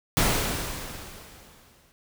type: noise with exponential decay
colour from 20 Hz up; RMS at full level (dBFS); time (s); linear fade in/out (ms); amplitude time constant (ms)
pink; -21; 0.17-1.92; 0; 380
effects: none